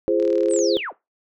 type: chord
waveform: sine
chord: F minor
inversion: none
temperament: equal with one note detuned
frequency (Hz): 341.1 / 415.3 / 523.3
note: F4 / Ab4 / C5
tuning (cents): -41 / 0 / 0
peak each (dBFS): -21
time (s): 0.08-0.77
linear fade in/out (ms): 0
type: click train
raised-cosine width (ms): 0.2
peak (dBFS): -24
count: 16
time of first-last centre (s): 0.2-0.589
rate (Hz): 38.6
type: linear sweep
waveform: sine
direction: down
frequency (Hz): 8800 to 189.5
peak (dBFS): -26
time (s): 0.49-0.93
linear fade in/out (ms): 50
effects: noise-tail reverb RT60 0.2 s tail -18 dB re dry